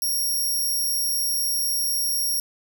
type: tone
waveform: 5% pulse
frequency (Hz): 5588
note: F8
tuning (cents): 0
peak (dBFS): -16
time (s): 0.02-2.4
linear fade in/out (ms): 2
effects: none